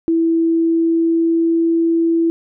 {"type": "tone with pitch glide", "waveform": "sine", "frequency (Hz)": [329.6, 331.9], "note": ["E4", "E4"], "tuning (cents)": [0, 12], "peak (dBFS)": -12, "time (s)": [0.08, 2.3], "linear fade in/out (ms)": 0, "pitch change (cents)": 12, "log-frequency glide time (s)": [0.41, 1.72], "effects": []}